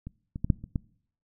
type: clicks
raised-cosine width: 5 ms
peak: -25 / -22 / -16 / -8 / -26 / -15 dBFS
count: 6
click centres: 0.07 / 0.359 / 0.445 / 0.502 / 0.64 / 0.758 s
effects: noise-tail reverb RT60 0.6 s tail -23 dB re dry